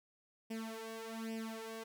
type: tone with flanger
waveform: sawtooth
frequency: 224 Hz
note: A3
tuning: 31 cents sharp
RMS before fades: -44 dBFS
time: 0.5-1.84 s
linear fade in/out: 10 ms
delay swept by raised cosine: 0.37 to 2.67 ms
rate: 1.2 Hz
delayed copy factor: +0.85
effects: none